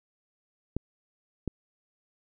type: clicks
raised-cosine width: 3 ms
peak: -16 / -17 dBFS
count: 2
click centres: 0.766 / 1.477 s
effects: none